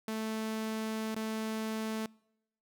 sawtooth tone with dropouts, 219.7 Hz, A3, 2 cents flat, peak -30 dBFS, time 0.08-2.06 s, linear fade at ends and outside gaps 2 ms, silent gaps 1.147-1.162 s, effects noise-tail reverb RT60 0.8 s tail -26 dB re dry

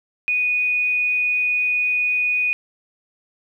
sine tone, 2476 Hz, D#7, 9 cents flat, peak -17 dBFS, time 0.28-2.53 s, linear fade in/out 0 ms, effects 9-bit

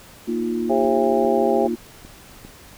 sine chord, Bb suspended fourth, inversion none, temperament just, 233.1 / 310.8 / 349.6 Hz, Bb3 / Eb4 / F4, 0 / -2 / +2 cents, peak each -24 / -29 / -24 dBFS, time 0.27-1.76 s, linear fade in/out 20 ms
harmonic tone, 134.3 Hz, C3, 46 cents sharp, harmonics 3 / 4 / 5 / 6, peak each -21 / -22 / -23 / -24 dBFS, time 0.69-1.68 s, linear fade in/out 20 ms
click train, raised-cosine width 3 ms, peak -27 dBFS, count 5, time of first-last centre 0.85-2.45 s, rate 2.5 Hz
effects pink hiss -45 dBFS RMS until 2.77 s

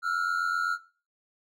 triangle tone pair together, 1335 / 1422.8 Hz, E6 / F6, +22 / +32 cents, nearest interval minor second, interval 110 cents, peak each -27 / -26 dBFS, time 0.02-0.78 s, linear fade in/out 50 ms, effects noise-tail reverb RT60 0.4 s tail -19 dB re dry

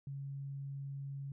sine tone, 138.59 Hz, C#3, in tune, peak -40 dBFS, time 0.07-1.32 s, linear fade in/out 2 ms, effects none

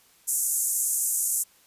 pink band-pass noise, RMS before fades -26 dBFS, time 0.27-1.44 s, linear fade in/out 20 ms, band 6900 to 13000 Hz, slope 48 dB/octave, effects white hiss -59 dBFS RMS until 1.66 s + resampled to 32000 Hz

